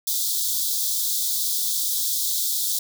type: high-pass noise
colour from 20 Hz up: white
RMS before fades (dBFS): -24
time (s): 0.07-2.79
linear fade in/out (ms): 5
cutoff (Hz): 3400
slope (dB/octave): 96
effects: none